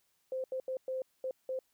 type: tone bursts at uneven times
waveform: sine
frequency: 520 Hz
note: C5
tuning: 11 cents flat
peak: -33 dBFS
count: 6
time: 0.32-0.44 / 0.52-0.6 / 0.68-0.77 / 0.88-1.02 / 1.24-1.31 / 1.49-1.59 s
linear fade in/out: 2 ms
effects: white hiss -75 dBFS RMS until 1.73 s